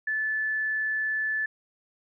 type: tone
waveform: sine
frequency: 1741 Hz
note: A6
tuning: 19 cents flat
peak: -25 dBFS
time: 0.07-1.46 s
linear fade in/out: 5 ms
effects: none